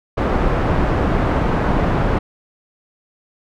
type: low-pass noise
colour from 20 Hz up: pink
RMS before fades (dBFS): -17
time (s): 0.17-2.19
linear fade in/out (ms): 10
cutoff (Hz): 1200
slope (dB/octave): 12
effects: none